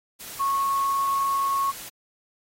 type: tone in noise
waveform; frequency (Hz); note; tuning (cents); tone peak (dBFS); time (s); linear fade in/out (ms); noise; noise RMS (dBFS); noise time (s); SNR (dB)
sine; 1100; C#6; -14; -21; 0.39-1.72; 20; white; -39; 0.19-1.9; +15
effects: AAC 48 kbps